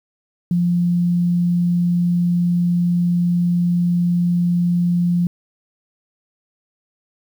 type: tone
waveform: sine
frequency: 174.61 Hz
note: F3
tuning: in tune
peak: -14 dBFS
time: 0.51-5.27 s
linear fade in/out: 2 ms
effects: 8-bit